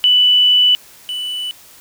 sine / triangle tone pair in turn, 2977 / 2977 Hz, F#7 / F#7, +10 / +10 cents, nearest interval unison, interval 0 cents, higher neither, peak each -8 / -19 dBFS, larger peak first, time 0.04-0.75 / 1.09-1.51 s, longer first, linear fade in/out 0 ms, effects white hiss -43 dBFS RMS until 1.8 s

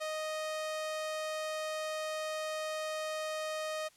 sawtooth tone, 622.3 Hz, D#5, in tune, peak -31 dBFS, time 0-3.89 s, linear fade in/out 20 ms, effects white hiss -64 dBFS RMS until 3.96 s + low-pass 10000 Hz 12 dB/octave

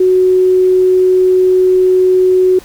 sine tone, 370 Hz, F#4, in tune, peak -6 dBFS, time 0-2.59 s, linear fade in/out 5 ms, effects pink hiss -38 dBFS RMS until 2.64 s

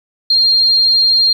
sine tone, 4204 Hz, C8, 7 cents sharp, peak -8 dBFS, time 0.3-1.33 s, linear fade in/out 5 ms, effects 7-bit

